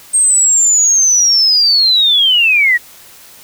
sine linear sweep, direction down, 8500 to 1864.7 Hz, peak -7 dBFS, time 0.13-2.78 s, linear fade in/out 20 ms, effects white hiss -39 dBFS RMS until 3.43 s

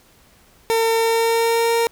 30% pulse tone with pitch glide, 453.6 to 463.4 Hz, A#4 to A#4, -47 to -10 cents, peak -13 dBFS, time 0.7-1.87 s, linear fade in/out 0 ms, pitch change +37 cents, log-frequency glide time 0.94-1.75 s, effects pink hiss -53 dBFS RMS until 1.91 s

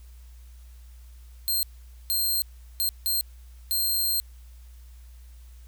5% pulse tone bursts at uneven times, 4186 Hz, C8, in tune, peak -16 dBFS, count 5, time 1.48-1.63 / 2.1-2.42 / 2.8-2.89 / 3.06-3.21 / 3.71-4.2 s, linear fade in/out 0 ms, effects added 60 Hz sine -44 dBFS peak until 5.67 s + white hiss -61 dBFS RMS until 5.67 s

